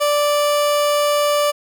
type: tone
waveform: 30% pulse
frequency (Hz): 586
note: D5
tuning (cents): -4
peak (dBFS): -12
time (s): 0-1.52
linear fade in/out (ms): 20
effects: none